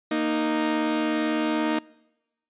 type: tone pair together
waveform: sawtooth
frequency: 232.2 / 309.9 Hz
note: A#3 / D#4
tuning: -7 / -7 cents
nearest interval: perfect fourth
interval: 500 cents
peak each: -24 / -20 dBFS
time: 0.11-1.79 s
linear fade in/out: 5 ms
effects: noise-tail reverb RT60 1.0 s tail -24 dB re dry + resampled to 8000 Hz